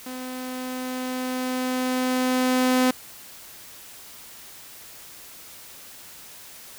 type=tone with level ramp; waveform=sawtooth; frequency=254.8 Hz; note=C4; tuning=46 cents flat; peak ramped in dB=-29 to -13 dBFS; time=0.06-2.91 s; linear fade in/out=5 ms; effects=white hiss -44 dBFS RMS until 6.78 s